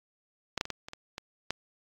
clicks, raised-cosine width 0.2 ms, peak -13 / -11 / -21 / -15 / -24 / -24 / -20 / -12 dBFS, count 8, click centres 0.577 / 0.611 / 0.654 / 0.703 / 0.885 / 0.934 / 1.181 / 1.506 s, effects AAC 48 kbps

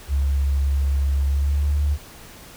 sine tone with pitch glide, 69.3 to 72.75 Hz, C#2 to D2, 0 to -16 cents, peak -17 dBFS, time 0.08-1.98 s, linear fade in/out 50 ms, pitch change +84 cents, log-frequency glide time 1.25-1.74 s, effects pink hiss -43 dBFS RMS until 2.56 s

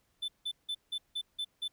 triangle tone bursts, 3520 Hz, A7, in tune, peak -31 dBFS, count 7, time 0.22-1.681 s, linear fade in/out 10 ms, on 63 ms, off 170 ms, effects pink hiss -74 dBFS RMS until 1.72 s

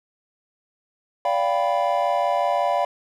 triangle chord, G dominant seventh, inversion second, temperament equal with one note detuned, 578.6 / 698.5 / 784 / 987.8 Hz, D5 / F5 / G5 / B5, -26 / 0 / 0 / 0 cents, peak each -22 / -21 / -24 / -24 dBFS, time 1.25-2.85 s, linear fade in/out 2 ms, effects none

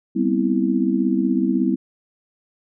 sine chord, C major seventh, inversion second, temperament just, 196.22 / 245.3 / 261.6 / 327 Hz, G3 / B3 / C4 / E4, +2 / -12 / 0 / -14 cents, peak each -22 dBFS, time 0.15-1.76 s, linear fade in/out 20 ms, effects none

